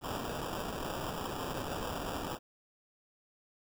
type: noise with sample-and-hold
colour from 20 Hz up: blue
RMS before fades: -38 dBFS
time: 0.01-2.39 s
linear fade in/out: 50 ms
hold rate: 2100 Hz
effects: none